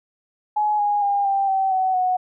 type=tone with pitch steps; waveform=sine; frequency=843 / 824.2 / 805.9 / 787.9 / 770.4 / 753.2 / 736.4 Hz; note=G#5 / G#5 / G5 / G5 / G5 / F#5 / F#5; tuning=+26 / -13 / +48 / +9 / -30 / +31 / -8 cents; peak=-17 dBFS; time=0.56-2.17 s; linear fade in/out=10 ms; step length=230 ms; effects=none